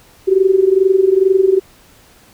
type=tone with amplitude modulation; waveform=sine; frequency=382.1 Hz; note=G4; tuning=44 cents flat; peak=-5 dBFS; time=0.27-1.6 s; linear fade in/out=20 ms; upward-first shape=sine; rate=22.3 Hz; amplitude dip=80%; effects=pink hiss -47 dBFS RMS until 2.33 s